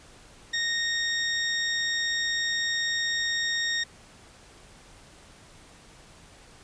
20% pulse tone, 1856 Hz, A#6, 8 cents flat, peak -20 dBFS, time 0.53-3.84 s, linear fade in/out 10 ms, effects pink hiss -52 dBFS RMS until 6.63 s + resampled to 22050 Hz

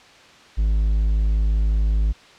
triangle tone, 52.8 Hz, G#1, 29 cents sharp, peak -14 dBFS, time 0.57-2.13 s, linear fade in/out 20 ms, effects white hiss -47 dBFS RMS until 2.38 s + low-pass 4000 Hz 12 dB/octave

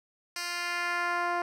10% pulse tone with band-pass filter sweep, 349.2 Hz, F4, in tune, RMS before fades -31 dBFS, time 0.36-1.42 s, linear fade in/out 2 ms, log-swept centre 5200 to 730 Hz, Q 0.9, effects none

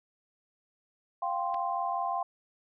sine chord, F suspended second, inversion none, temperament equal, 698.5 / 784 / 1046.5 Hz, F5 / G5 / C6, 0 / 0 / 0 cents, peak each -33 dBFS, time 1.22-2.23 s, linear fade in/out 5 ms
clicks, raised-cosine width 0.3 ms, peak -32 dBFS, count 2, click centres 1.542 / 1.545 s
effects none

